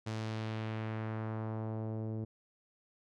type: tone with low-pass filter sweep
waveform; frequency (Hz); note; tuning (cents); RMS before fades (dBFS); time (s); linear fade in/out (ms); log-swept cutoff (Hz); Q
sawtooth; 110; A2; 0; -38; 0.06-2.25; 10; 6500 to 400; 1.1
effects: none